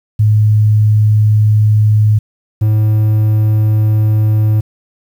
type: tone pair in turn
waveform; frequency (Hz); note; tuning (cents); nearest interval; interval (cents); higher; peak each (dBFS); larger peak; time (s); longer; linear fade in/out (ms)
sine / triangle; 106.7 / 107.75; G#2 / A2; +47 / -36; unison; 17; second; -6; neither; 0.19-2.19 / 2.61-4.61; neither; 10
effects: 7-bit